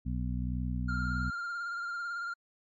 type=harmonic tone; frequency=61.74 Hz; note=B1; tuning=in tune; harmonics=1 / 2 / 3 / 4; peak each=-33 / -36 / -38 / -39 dBFS; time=0.05-1.31 s; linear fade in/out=20 ms
type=tone with vibrato; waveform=triangle; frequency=1396.9 Hz; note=F6; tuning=in tune; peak=-32 dBFS; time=0.88-2.34 s; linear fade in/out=10 ms; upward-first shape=sine; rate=18 Hz; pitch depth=31 cents each way
effects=MP3 32 kbps